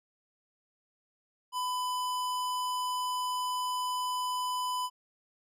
square tone, 1001 Hz, B5, 23 cents sharp, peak -31 dBFS, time 1.52-4.9 s, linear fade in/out 50 ms, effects resampled to 32000 Hz

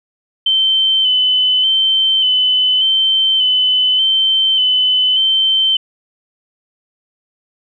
sine tone with vibrato, 3062 Hz, G7, 41 cents flat, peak -10 dBFS, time 0.46-5.77 s, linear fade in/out 5 ms, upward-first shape square, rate 0.85 Hz, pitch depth 23 cents each way, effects none

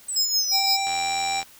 sine exponential sweep, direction down, 8230 to 4717 Hz, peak -26 dBFS, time 0.08-0.75 s, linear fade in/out 10 ms
square tone with tremolo, 5130 Hz, E8, 48 cents flat, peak -19 dBFS, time 0.16-0.77 s, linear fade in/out 5 ms, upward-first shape sine, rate 5.8 Hz, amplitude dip 70%
harmonic tone, 784 Hz, G5, in tune, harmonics 1 / 3 / 5 / 7 / 9 / 10, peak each -25 / -30 / -32 / -33 / -35 / -35 dBFS, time 0.51-1.44 s, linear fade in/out 50 ms
click train, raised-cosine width 0.2 ms, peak -18 dBFS, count 48, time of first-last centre 0.87-1.429 s, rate 84.1 Hz
effects white hiss -50 dBFS RMS until 1.59 s

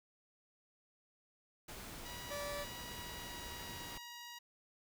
pink noise, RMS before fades -49 dBFS, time 1.68-3.98 s, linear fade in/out 5 ms
10% pulse tone with pitch glide, 967 to 954.8 Hz, B5 to A#5, -37 to +41 cents, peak -40 dBFS, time 2.05-4.39 s, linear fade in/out 10 ms, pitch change -22 cents, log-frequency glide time 2.7-3.92 s
sawtooth tone, 580 Hz, D5, 22 cents flat, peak -37 dBFS, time 2.3-2.65 s, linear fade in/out 20 ms
effects none

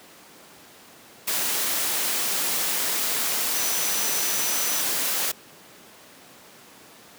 sine tone in noise, 5950 Hz, F#8, 9 cents sharp, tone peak -30 dBFS, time 3.54-4.82 s, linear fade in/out 10 ms, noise white, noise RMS -25 dBFS, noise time 1.27-5.32 s, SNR -8 dB, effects pink hiss -48 dBFS RMS until 7.18 s + high-pass 200 Hz 12 dB/octave

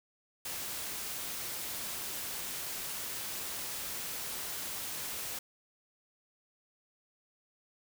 white noise, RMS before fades -39 dBFS, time 0.45-5.39 s, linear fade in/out 5 ms, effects none

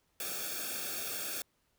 white noise with comb filter, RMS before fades -38 dBFS, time 0.2-1.42 s, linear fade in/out 2 ms, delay 1 ms, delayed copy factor -0.9, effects pink hiss -75 dBFS RMS until 1.78 s

